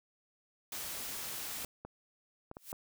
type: noise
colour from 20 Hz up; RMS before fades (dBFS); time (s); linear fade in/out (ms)
white; -41; 0.72-1.65; 2
type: clicks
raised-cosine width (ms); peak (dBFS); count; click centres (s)
1; -30; 5; 1.646 / 1.85 / 2.514 / 2.569 / 2.729
type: noise with exponential growth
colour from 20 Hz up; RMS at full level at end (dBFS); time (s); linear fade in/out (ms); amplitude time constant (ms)
blue; -41; 2.54-2.72; 1; 37
effects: none